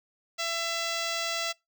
5% pulse tone with notch filter, 670 Hz, E5, 28 cents sharp, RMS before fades -31 dBFS, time 0.38-1.53 s, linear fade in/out 20 ms, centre 9800 Hz, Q 0.84, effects noise-tail reverb RT60 0.2 s tail -24 dB re dry

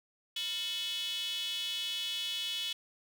square tone with high-pass filter, 198.8 Hz, G3, 25 cents sharp, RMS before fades -36 dBFS, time 0.36-2.73 s, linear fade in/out 5 ms, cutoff 3200 Hz, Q 9.6, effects none

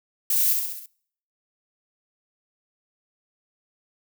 violet noise with echo, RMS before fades -22 dBFS, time 0.3-0.53 s, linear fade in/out 2 ms, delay 66 ms, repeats 5, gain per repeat -4 dB, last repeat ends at 0.86 s, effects noise-tail reverb RT60 0.6 s tail -24 dB re dry

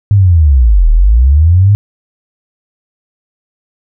sine linear two-way sweep, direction down then up, 105.1 to 36.71 to 105.1 Hz, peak -3 dBFS, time 0.11-1.75 s, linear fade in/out 0 ms, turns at 0.9 s, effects none

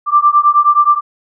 sine beating tone pair, 1174.7 / 1184.2 Hz, D6 / D6, 0 / +14 cents, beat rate 9.5 Hz, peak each -10 dBFS, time 0.06-1.01 s, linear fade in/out 50 ms, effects none

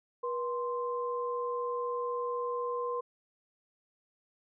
sine tone pair together, 484 / 1044 Hz, B4 / C6, -35 / -4 cents, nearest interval octave + minor second, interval 1331 cents, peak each -33 / -35 dBFS, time 0.23-3.01 s, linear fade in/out 10 ms, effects none

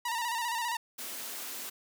sawtooth tone with vibrato, 938 Hz, A#5, 11 cents sharp, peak -27 dBFS, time 0.05-0.77 s, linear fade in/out 5 ms, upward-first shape square, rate 15 Hz, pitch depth 53 cents each way
white high-pass noise, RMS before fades -40 dBFS, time 0.98-1.7 s, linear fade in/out 10 ms, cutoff 200 Hz, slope 48 dB/octave
effects none

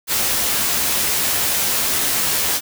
white noise with comb filter, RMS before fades -19 dBFS, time 0.07-2.61 s, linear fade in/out 50 ms, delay 14 ms, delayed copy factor +0.5, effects none

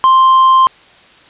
triangle tone, 1050 Hz, C6, 6 cents sharp, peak -3 dBFS, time 0.04-0.67 s, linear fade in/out 0 ms, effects white hiss -43 dBFS RMS until 1.29 s + resampled to 8000 Hz

